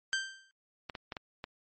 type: tone with exponential decay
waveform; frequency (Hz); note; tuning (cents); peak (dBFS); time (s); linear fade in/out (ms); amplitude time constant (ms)
sawtooth; 1568; G6; 0; -23; 0.13-0.51; 0; 82
type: clicks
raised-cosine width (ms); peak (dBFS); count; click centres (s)
0.3; -23; 5; 0.898 / 0.952 / 1.122 / 1.168 / 1.441
effects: MP3 32 kbps